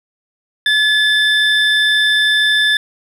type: tone pair together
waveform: triangle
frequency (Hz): 1716 / 3549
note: A6 / A7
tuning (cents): -44 / +14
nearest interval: octave + minor second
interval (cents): 1258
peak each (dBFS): -11 / -13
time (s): 0.66-2.77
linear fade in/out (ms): 2
effects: none